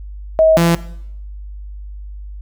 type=tone pair in turn; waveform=sine / sawtooth; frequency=638 / 168.98 Hz; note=D#5 / E3; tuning=+43 / +43 cents; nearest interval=octave + major seventh; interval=2300 cents; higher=first; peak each=-7 dBFS; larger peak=neither; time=0.39-0.57 / 0.57-0.75 s; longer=neither; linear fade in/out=0 ms; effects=noise-tail reverb RT60 0.7 s tail -17 dB re dry + added 50 Hz sine -28 dBFS peak until 2.41 s